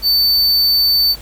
square tone, 4540 Hz, C#8, 41 cents sharp, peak -11 dBFS, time 0.02-1.16 s, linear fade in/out 50 ms, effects added 50 Hz sine -35 dBFS peak until 1.21 s + pink hiss -39 dBFS RMS until 1.21 s

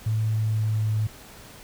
sine tone with pitch glide, 109.6 to 108.09 Hz, A2 to A2, -6 to -30 cents, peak -21 dBFS, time 0.06-1.07 s, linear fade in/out 5 ms, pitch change -24 cents, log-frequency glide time 0.22-0.89 s, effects pink hiss -46 dBFS RMS until 1.63 s

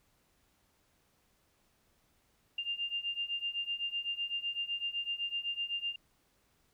sine beating tone pair, 2794 / 2801.9 Hz, F7 / F7, 0 / +5 cents, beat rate 7.9 Hz, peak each -38 / -36 dBFS, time 2.58-5.96 s, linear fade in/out 5 ms, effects pink hiss -72 dBFS RMS until 6.73 s

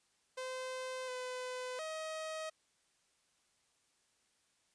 sawtooth tone with pitch steps, 515 / 505 / 632 Hz, C5 / B4 / D#5, -28 / +39 / +27 cents, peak -36 dBFS, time 0.37-2.5 s, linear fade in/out 10 ms, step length 710 ms, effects white hiss -75 dBFS RMS until 4.74 s + resampled to 22050 Hz

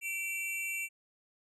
square tone pair together, 2323 / 2718 Hz, D7 / F7, -20 / -48 cents, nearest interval minor third, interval 272 cents, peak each -37 / -38 dBFS, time 0.01-0.89 s, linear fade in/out 50 ms, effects resampled to 32000 Hz

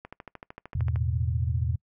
click train, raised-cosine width 0.5 ms, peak -25 dBFS, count 13, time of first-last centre 0.05-0.959 s, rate 13.2 Hz
sine chord, E suspended fourth, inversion none, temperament equal with one note detuned, 82.41 / 108.67 / 123.47 Hz, E2 / A2 / B2, 0 / -21 / 0 cents, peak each -27 / -30 / -29 dBFS, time 0.75-1.76 s, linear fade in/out 5 ms
effects noise-tail reverb RT60 0.1 s tail -25 dB re dry

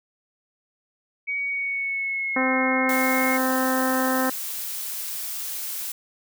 sine tone with pitch glide, 2253 to 2154 Hz, C#7 to C7, +28 to +50 cents, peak -24 dBFS, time 1.27-3.38 s, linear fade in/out 20 ms, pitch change -78 cents, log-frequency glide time 1.41-2.49 s
harmonic tone, 259.5 Hz, C4, 14 cents flat, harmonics 1 / 2 / 3 / 4 / 5 / 6 / 7, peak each -24 / -27 / -29 / -30 / -31 / -32 / -32 dBFS, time 2.36-4.3 s, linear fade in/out 5 ms
blue noise, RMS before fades -31 dBFS, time 2.89-5.92 s, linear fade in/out 2 ms
effects none

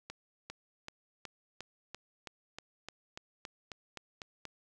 accelerating click train, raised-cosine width 0.2 ms, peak -25 dBFS, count 15, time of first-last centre 0.1-4.453 s, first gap 400 ms, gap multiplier 0.96, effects none

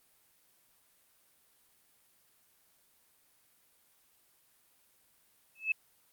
sine tone with exponential growth, 2604 Hz, E7, 22 cents flat, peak -23 dBFS, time 5.55-5.72 s, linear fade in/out 5 ms, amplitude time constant 35 ms, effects white hiss -68 dBFS RMS until 6.12 s + Opus 32 kbps

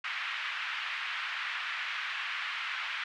white band-pass noise, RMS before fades -36 dBFS, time 0.04-3.04 s, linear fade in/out 5 ms, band 1200 to 2800 Hz, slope 24 dB/octave, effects none

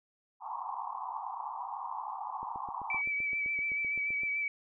white band-pass noise, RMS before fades -39 dBFS, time 0.4-3.02 s, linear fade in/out 50 ms, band 770 to 1100 Hz, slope 96 dB/octave
click train, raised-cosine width 2 ms, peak -36 dBFS, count 15, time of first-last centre 2.43-4.234 s, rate 7.76 Hz
sine tone with vibrato, 2300 Hz, D7, 37 cents flat, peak -30 dBFS, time 2.9-4.48 s, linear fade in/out 2 ms, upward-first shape sine, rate 6.9 Hz, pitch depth 25 cents each way
effects none

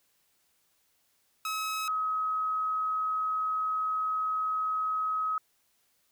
sawtooth / sine tone pair in turn, 1282 / 1272.4 Hz, E6 / D#6, -49 / +38 cents, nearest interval unison, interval 13 cents, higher first, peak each -27 dBFS, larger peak neither, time 1.45-1.88 / 1.88-5.38 s, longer second, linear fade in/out 2 ms, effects white hiss -71 dBFS RMS until 6.11 s

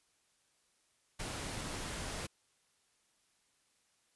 pink noise, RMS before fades -41 dBFS, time 1.19-2.27 s, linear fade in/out 10 ms, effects white hiss -74 dBFS RMS until 4.15 s + resampled to 24000 Hz

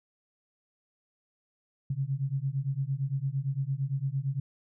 sine beating tone pair, 132.2 / 141 Hz, C3 / C#3, +18 / +30 cents, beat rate 8.8 Hz, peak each -31 dBFS, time 1.9-4.4 s, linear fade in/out 5 ms, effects none

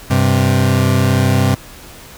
30% pulse tone pair together, 97.39 / 130 Hz, G2 / C3, -11 / -11 cents, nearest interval perfect fourth, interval 500 cents, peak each -11 dBFS, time 0.1-1.55 s, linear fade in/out 10 ms, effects pink hiss -37 dBFS RMS until 2.17 s

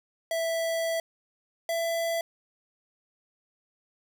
square tone pair in turn, 659.3 / 667.3 Hz, E5 / E5, 0 / +21 cents, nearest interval unison, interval 21 cents, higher second, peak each -27 dBFS, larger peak neither, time 0.31-1 / 1.69-2.21 s, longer first, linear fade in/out 2 ms, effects 11-bit

